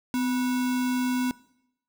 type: tone with sample-and-hold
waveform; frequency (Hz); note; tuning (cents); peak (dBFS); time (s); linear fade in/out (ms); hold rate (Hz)
sine; 253; B3; +42; -23; 0.14-1.31; 0; 1225
effects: noise-tail reverb RT60 0.8 s tail -21 dB re dry